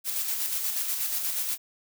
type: noise with tremolo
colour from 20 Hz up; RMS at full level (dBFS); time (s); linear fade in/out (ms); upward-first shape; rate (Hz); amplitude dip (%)
blue; -28; 0.04-1.58; 50; square; 8.3; 35
effects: none